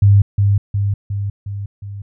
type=tone with echo; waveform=sine; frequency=100.5 Hz; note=G2; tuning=44 cents sharp; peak=-6 dBFS; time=0.02-0.22 s; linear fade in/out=5 ms; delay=360 ms; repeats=5; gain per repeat=-4 dB; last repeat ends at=2.02 s; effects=none